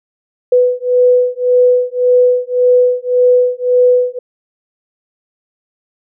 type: beating tone pair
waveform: sine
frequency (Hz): 495.7 / 497.5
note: B4 / B4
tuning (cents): +6 / +13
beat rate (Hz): 1.8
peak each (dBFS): -11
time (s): 0.52-4.19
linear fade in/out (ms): 5
effects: none